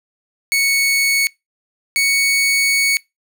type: tone pair in turn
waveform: sawtooth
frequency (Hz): 2217 / 2225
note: C#7 / C#7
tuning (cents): 0 / +6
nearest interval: unison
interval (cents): 6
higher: second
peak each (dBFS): -10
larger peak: neither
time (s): 0.52-1.27 / 1.96-2.97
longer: second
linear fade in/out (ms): 0
effects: noise-tail reverb RT60 0.2 s tail -24 dB re dry